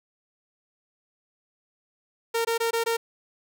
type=tone bursts; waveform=sawtooth; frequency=460 Hz; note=A#4; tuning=23 cents flat; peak=-19 dBFS; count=5; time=2.34-2.97 s; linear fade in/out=10 ms; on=110 ms; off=20 ms; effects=none